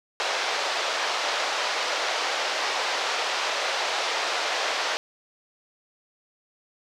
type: band-pass noise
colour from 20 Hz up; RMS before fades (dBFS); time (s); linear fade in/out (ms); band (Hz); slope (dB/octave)
pink; -27; 0.2-4.97; 0; 530 to 5600; 24
effects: none